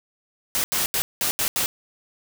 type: noise bursts at uneven times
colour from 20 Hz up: white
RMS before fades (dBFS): -23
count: 6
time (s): 0.55-0.64 / 0.72-0.86 / 0.94-1.02 / 1.21-1.31 / 1.39-1.48 / 1.56-1.66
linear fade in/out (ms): 0
effects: none